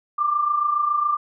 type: tone pair together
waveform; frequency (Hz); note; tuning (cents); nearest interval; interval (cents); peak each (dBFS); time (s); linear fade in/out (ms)
sine; 1162 / 1189.2; D6 / D6; -19 / +21; unison; 40; -26 / -19; 0.18-1.17; 10
effects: none